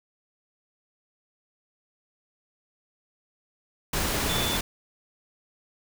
sine tone in noise, 3492 Hz, A7, 14 cents flat, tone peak -30 dBFS, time 4.29-4.57 s, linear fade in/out 5 ms, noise pink, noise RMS -27 dBFS, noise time 3.93-4.61 s, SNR -6 dB, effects none

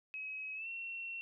sine tone with pitch glide, 2552 to 2719 Hz, D#7 to F7, +43 to -47 cents, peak -40 dBFS, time 0.14-1.21 s, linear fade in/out 0 ms, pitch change +110 cents, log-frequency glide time 0.55-0.68 s, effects none

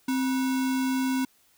sine tone with sample-and-hold, 261.6 Hz, C4, in tune, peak -23 dBFS, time 0.08-1.25 s, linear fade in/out 5 ms, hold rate 1225 Hz, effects white hiss -63 dBFS RMS until 1.57 s

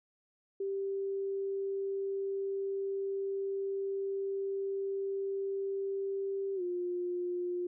sine tone with pitch glide, 392 to 355.3 Hz, G4 to F4, 0 to +30 cents, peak -32 dBFS, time 0.6-7.67 s, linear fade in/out 5 ms, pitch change -170 cents, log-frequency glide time 6.55-6.62 s, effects none

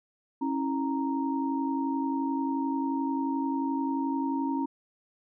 sine tone cluster, 273.1 / 324.5 / 931 Hz, C#4 / E4 / A#5, -26 / -27 / -2 cents, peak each -28 / -34 / -33 dBFS, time 0.41-4.66 s, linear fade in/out 10 ms, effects none

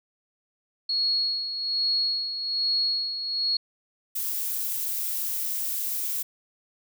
sine tone with tremolo, 4325 Hz, C#8, 43 cents flat, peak -21 dBFS, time 0.89-3.57 s, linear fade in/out 5 ms, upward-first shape sine, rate 1.2 Hz, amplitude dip 60%
violet noise, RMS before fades -29 dBFS, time 4.15-6.23 s, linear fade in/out 10 ms
effects none

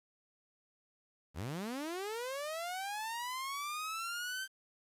sawtooth linear sweep, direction up, 65.3 to 1568 Hz, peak -34 dBFS, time 1.34-4.48 s, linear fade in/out 50 ms, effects resampled to 32000 Hz + 10-bit

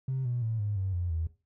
triangle tone with pitch steps, 132 / 121.75 / 112.29 / 103.57 / 95.52 / 88.1 / 81.26 Hz, C3 / B2 / A2 / G#2 / G2 / F2 / E2, +16 / -24 / +36 / -4 / -44 / +16 / -24 cents, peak -24 dBFS, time 0.08-1.27 s, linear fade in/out 5 ms, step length 170 ms, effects noise-tail reverb RT60 0.3 s tail -19 dB re dry + tanh soft clip ceiling -26 dBFS

